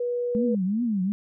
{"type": "tone", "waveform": "sine", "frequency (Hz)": 485.7, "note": "B4", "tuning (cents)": -29, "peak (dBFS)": -24, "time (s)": [0, 0.55], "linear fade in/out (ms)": 5}
{"type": "tone with vibrato", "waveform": "sine", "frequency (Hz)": 211.2, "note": "G#3", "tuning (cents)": 29, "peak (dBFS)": -22, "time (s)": [0.35, 1.12], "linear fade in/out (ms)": 0, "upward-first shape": "triangle", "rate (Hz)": 2.6, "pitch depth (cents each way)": 280}
{"effects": []}